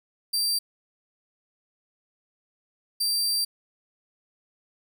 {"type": "tone bursts at uneven times", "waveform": "sawtooth", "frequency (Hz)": 4699, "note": "D8", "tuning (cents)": 0, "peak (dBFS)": -20, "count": 2, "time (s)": [[0.33, 0.59], [3, 3.45]], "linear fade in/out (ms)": 10, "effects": []}